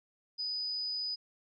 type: tone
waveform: sine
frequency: 4978 Hz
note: D#8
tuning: in tune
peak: -33 dBFS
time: 0.38-1.16 s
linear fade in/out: 20 ms
effects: none